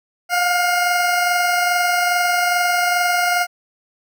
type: tone pair together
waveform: 20% pulse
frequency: 708 / 730.4 Hz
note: F5 / F#5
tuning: +23 / -23 cents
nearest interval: minor second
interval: 54 cents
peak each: -11 / -21 dBFS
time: 0.29-3.47 s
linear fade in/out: 50 ms
effects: none